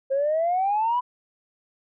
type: exponential sweep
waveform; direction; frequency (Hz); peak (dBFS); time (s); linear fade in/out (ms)
sine; up; 530 to 1005; -19; 0.1-1.01; 20
effects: tanh soft clip ceiling -16 dBFS